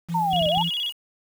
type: tone with tremolo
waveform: sine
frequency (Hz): 168.9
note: E3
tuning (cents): +42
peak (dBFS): -24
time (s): 0.08-0.7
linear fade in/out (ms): 20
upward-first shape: triangle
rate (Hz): 4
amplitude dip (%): 60
type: linear two-way sweep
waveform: sine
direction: down then up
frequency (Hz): 932.3 to 587.3 to 932.3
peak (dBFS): -20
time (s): 0.14-0.63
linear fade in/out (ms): 10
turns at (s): 0.49
type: tone with vibrato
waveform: sine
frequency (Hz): 3100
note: G7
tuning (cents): -20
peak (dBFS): -24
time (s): 0.3-0.93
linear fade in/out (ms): 50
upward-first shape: square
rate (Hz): 16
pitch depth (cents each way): 130
type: clicks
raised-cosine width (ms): 5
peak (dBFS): -21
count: 4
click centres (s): 0.333 / 0.416 / 0.462 / 0.573
effects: high-pass 60 Hz 12 dB/octave + 7-bit